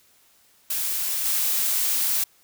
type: noise with level steps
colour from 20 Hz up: blue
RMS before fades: -26 / -23 dBFS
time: 0.7-2.24 s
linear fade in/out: 5 ms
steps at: 1.25 s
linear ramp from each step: 5 ms
effects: white hiss -59 dBFS RMS until 2.43 s